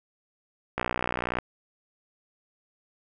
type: click train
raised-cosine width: 0.5 ms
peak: -12 dBFS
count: 38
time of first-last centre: 0.78-1.387 s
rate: 61 Hz
effects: none